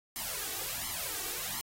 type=noise with flanger; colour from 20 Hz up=white; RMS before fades=-37 dBFS; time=0.16-1.61 s; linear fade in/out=0 ms; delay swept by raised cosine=0.95 to 2.65 ms; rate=1.4 Hz; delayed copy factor=+0.95; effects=AAC 48 kbps

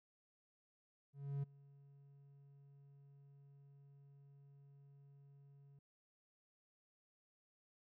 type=tone with ADSR envelope; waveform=triangle; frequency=140.3 Hz; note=C#3; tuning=21 cents sharp; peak=-35 dBFS; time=1.13-5.79 s; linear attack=300 ms; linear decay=13 ms; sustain=-24 dB; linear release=4 ms; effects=none

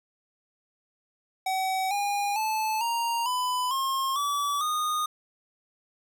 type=tone with pitch steps; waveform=square; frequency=758 / 812.4 / 870.7 / 933.2 / 1000.2 / 1072 / 1148.9 / 1231.4 Hz; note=F#5 / G#5 / A5 / A#5 / B5 / C6 / D6 / D#6; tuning=+42 / -38 / -18 / +2 / +22 / +42 / -38 / -18 cents; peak=-26 dBFS; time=1.46-5.06 s; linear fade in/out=5 ms; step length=450 ms; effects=none

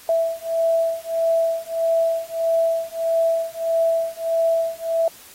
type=beating tone pair; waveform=sine; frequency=659.3 / 660.9 Hz; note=E5 / E5; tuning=0 / +4 cents; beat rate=1.6 Hz; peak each=-21 dBFS; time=0.09-5.08 s; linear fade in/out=2 ms; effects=white hiss -45 dBFS RMS until 5.34 s + AAC 48 kbps

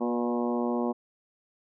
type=harmonic tone with a mistuned harmonic; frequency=120 Hz; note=B2; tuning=49 cents flat; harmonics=2 / 3 / 4 / 5 / 6 / 7 / 8 / 9; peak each=-28 / -32 / -34 / -36 / -38 / -39 / -40 / -41 dBFS; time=0-0.93 s; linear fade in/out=20 ms; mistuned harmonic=4; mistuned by=+17 cents; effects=none

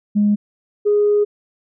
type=tone pair in turn; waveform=sine; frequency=207.1 / 414.2 Hz; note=G#3 / G#4; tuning=-5 / -5 cents; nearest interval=octave; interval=1200 cents; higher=second; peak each=-11 dBFS; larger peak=neither; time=0.15-0.36 / 0.85-1.25 s; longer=second; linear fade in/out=20 ms; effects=tanh soft clip ceiling -7 dBFS

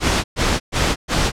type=noise bursts; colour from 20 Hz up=pink; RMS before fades=-17 dBFS; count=4; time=0-1.32 s; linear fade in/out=50 ms; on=240 ms; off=120 ms; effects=low-pass 7000 Hz 12 dB/octave

